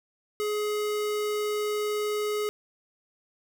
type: tone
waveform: square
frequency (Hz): 420.3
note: G#4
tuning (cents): +21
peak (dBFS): -27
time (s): 0.4-2.49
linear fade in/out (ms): 0
effects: none